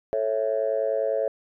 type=chord; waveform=sine; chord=A major; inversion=none; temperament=just; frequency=440 / 550 / 660 Hz; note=A4 / C#5 / E5; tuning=0 / -14 / +2 cents; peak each=-27 / -24 / -27 dBFS; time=0.13-1.28 s; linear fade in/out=0 ms; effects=tanh soft clip ceiling -14 dBFS